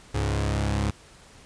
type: tone pair together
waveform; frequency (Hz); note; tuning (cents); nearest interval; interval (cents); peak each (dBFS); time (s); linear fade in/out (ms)
sawtooth; 69.3 / 103.73; C#2 / G#2; 0 / -2; perfect fifth; 698; -22; 0.14-0.91; 10
effects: pink hiss -51 dBFS RMS until 1.45 s + resampled to 22050 Hz